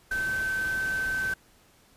sine tone in noise, 1539 Hz, G6, 32 cents flat, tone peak -26 dBFS, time 0.11-1.34 s, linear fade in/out 5 ms, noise pink, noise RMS -40 dBFS, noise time 0.11-1.34 s, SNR +11 dB, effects pink hiss -60 dBFS RMS until 1.96 s + resampled to 32000 Hz

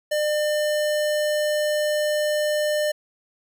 square tone, 600 Hz, D5, 37 cents sharp, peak -21 dBFS, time 0.11-2.92 s, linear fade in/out 10 ms, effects none

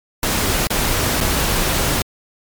pink noise with dropouts, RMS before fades -18 dBFS, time 0.23-2.02 s, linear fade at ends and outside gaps 1 ms, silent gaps 0.671-0.704 / 1.205-1.21 s, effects MP3 96 kbps

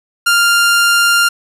sawtooth tone, 1396.9 Hz, F6, in tune, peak -5 dBFS, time 0.26-1.29 s, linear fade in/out 10 ms, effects resampled to 32000 Hz + 7-bit

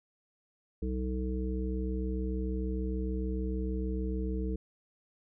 harmonic tone, 63.3 Hz, B1, 43 cents sharp, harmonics 1 / 3 / 5 / 7, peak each -32 / -37 / -39 / -40 dBFS, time 0.82-4.56 s, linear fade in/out 5 ms, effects none

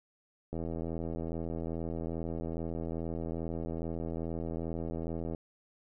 click train, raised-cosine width 2 ms, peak -24 dBFS, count 398, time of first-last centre 0.53-5.348 s, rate 82.4 Hz, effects none

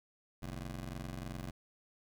20% pulse ring-modulated tone, 90.1 Hz, F#2, 45 cents flat, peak -33 dBFS, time 0.42-1.51 s, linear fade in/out 5 ms, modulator 33.5 Hz, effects none

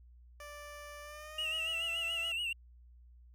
15% pulse tone with pitch glide, 587.3 to 666.9 Hz, D5 to E5, 0 to +20 cents, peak -40 dBFS, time 0.4-2.32 s, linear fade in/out 2 ms, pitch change +220 cents, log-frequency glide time 1.02-1.85 s
triangle tone with vibrato, 2794 Hz, F7, in tune, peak -32 dBFS, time 1.38-2.53 s, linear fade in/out 5 ms, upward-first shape sine, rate 7 Hz, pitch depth 80 cents each way
effects added 60 Hz sine -55 dBFS peak until 3.34 s

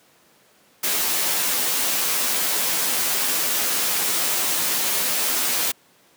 white noise with comb filter, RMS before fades -22 dBFS, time 0.83-5.72 s, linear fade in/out 10 ms, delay 12 ms, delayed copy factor +0.85, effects pink hiss -56 dBFS RMS until 6.16 s + high-pass 200 Hz 12 dB/octave

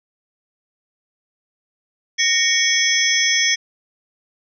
sine tone cluster, 1855 / 2234 / 3324 / 5340 / 6060 Hz, A#6 / C#7 / G#7 / E8 / F#8, -9 / +13 / +1 / +22 / +40 cents, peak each -21 dBFS, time 2.18-3.56 s, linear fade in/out 20 ms, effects none

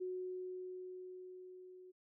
sine tone with level ramp, 367.5 Hz, F#4, 12 cents flat, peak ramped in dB -38 to -54 dBFS, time 0-1.92 s, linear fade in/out 20 ms, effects none

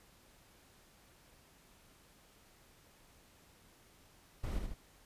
brown noise with echo, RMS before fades -36 dBFS, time 4.43-4.59 s, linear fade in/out 10 ms, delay 76 ms, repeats 2, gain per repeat -4 dB, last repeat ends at 4.742 s, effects pink hiss -64 dBFS RMS until 5.05 s + resampled to 32000 Hz

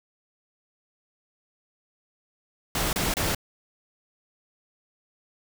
pink noise bursts, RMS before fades -26 dBFS, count 3, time 2.75-3.348 s, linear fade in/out 2 ms, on 180 ms, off 29 ms, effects none

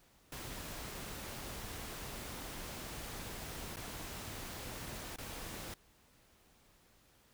pink noise with dropouts, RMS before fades -45 dBFS, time 0.32-5.74 s, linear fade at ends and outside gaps 2 ms, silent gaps 3.76-3.768 / 5.161-5.184 s, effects pink hiss -67 dBFS RMS until 7.33 s

